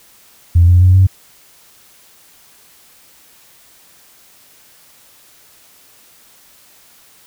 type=tone with pitch steps; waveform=sine; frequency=86 / 88.72 / 91.54 / 94.44 Hz; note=F2 / F2 / F#2 / F#2; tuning=-26 / +28 / -18 / +36 cents; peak=-4 dBFS; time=0.55-1.07 s; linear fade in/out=10 ms; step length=130 ms; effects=tanh soft clip ceiling 0 dBFS + white hiss -47 dBFS RMS until 7.26 s